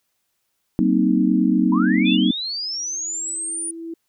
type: chord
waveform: sine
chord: C half-diminished seventh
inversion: second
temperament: equal with one note detuned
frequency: 189.54 / 233.1 / 261.6 / 311.1 Hz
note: Gb3 / Bb3 / C4 / Eb4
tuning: +42 / 0 / 0 / 0 cents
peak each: -20 dBFS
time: 0.79-2.31 s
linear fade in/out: 0 ms
type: linear sweep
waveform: sine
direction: up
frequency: 932.3 to 9630 Hz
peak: -24 dBFS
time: 1.72-3.71 s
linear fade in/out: 5 ms
type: tone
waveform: sine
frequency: 3483 Hz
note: A7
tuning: 18 cents flat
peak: -22 dBFS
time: 2.05-2.17 s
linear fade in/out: 20 ms
type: tone with exponential growth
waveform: sine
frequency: 330.7 Hz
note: E4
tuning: 6 cents sharp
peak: -27 dBFS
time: 2.33-3.94 s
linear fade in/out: 5 ms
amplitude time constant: 350 ms
effects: white hiss -72 dBFS RMS until 4.08 s